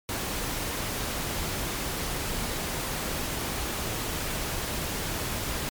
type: noise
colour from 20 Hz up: pink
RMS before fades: -31 dBFS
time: 0.09-5.69 s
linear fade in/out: 0 ms
effects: MP3 96 kbps